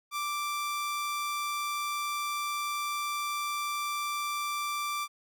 sawtooth tone, 1174.7 Hz, D6, in tune, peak -27 dBFS, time 0.11-5.08 s, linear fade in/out 50 ms, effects none

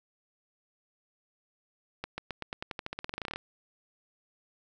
accelerating click train, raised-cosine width 0.3 ms, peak -19 dBFS, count 21, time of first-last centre 2.04-3.36 s, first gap 140 ms, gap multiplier 0.91, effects none

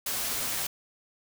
white noise with comb filter, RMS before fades -31 dBFS, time 0.06-0.67 s, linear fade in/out 5 ms, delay 11 ms, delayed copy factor -0.5, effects none

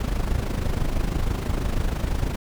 brown noise with amplitude modulation, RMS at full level -21 dBFS, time 0-2.36 s, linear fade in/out 5 ms, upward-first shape sine, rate 26.1 Hz, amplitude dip 65%, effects none

